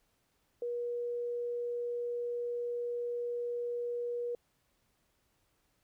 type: tone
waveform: sine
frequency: 480 Hz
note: B4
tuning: 49 cents flat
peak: -33 dBFS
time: 0.62-4.35 s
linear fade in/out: 2 ms
effects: pink hiss -75 dBFS RMS until 5.83 s